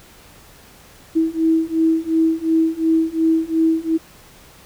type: beating tone pair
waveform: sine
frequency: 322.2 / 325 Hz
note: E4 / E4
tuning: -39 / -24 cents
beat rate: 2.8 Hz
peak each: -18 / -17 dBFS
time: 1.15-3.98 s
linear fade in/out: 20 ms
effects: pink hiss -46 dBFS RMS until 4.65 s

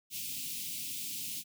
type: band-stop noise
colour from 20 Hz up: white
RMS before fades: -39 dBFS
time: 0.1-1.44 s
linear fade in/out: 50 ms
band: 300 to 2400 Hz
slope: 48 dB/octave
effects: high-pass 100 Hz 12 dB/octave

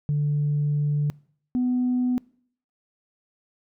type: tone pair in turn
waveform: sine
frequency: 146.83 / 249.4 Hz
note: D3 / B3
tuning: 0 / +17 cents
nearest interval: major sixth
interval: 917 cents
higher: second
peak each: -19 / -19 dBFS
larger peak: neither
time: 0.09-1.1 / 1.55-2.18 s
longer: first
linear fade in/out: 0 ms
effects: noise-tail reverb RT60 0.6 s tail -25 dB re dry + tanh soft clip ceiling -17 dBFS

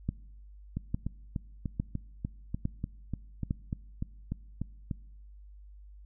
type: two click trains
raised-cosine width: 5 ms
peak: -20 / -17 dBFS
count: 15 / 5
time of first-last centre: 0.77-4.912 / 0.09-3.509 s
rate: 3.38 / 1.17 Hz
effects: noise-tail reverb RT60 1.0 s tail -23 dB re dry + added 50 Hz sine -48 dBFS peak until 6.05 s

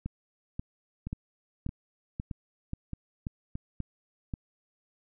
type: two click trains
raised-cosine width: 5 ms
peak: -23 / -21 dBFS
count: 5 / 9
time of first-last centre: 1.07-3.554 / 0.06-4.338 s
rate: 1.61 / 1.87 Hz
effects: none

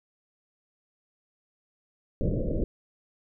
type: low-pass noise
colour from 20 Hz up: pink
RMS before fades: -27 dBFS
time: 2.21-2.64 s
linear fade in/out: 0 ms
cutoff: 600 Hz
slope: 96 dB/octave
effects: none

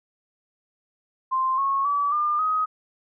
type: tone with pitch steps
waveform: sine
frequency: 1046.5 / 1096 / 1147.8 / 1202.1 / 1259 Hz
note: C6 / C#6 / D6 / D6 / D#6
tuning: 0 / -20 / -40 / +40 / +20 cents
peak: -20 dBFS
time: 1.31-2.66 s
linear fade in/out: 20 ms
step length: 270 ms
effects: none

